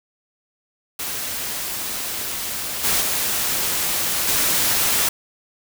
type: noise with level steps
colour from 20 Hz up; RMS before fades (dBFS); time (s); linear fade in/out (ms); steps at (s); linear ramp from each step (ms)
white; -27 / -19 / -22 / -19; 0.99-5.09; 5; 2.83 / 3 / 4.27; 20
effects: none